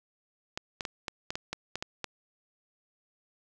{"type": "clicks", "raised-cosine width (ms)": 0.2, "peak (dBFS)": -16, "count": 10, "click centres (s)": [0.575, 0.808, 0.852, 1.082, 1.305, 1.355, 1.53, 1.756, 1.825, 2.043], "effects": []}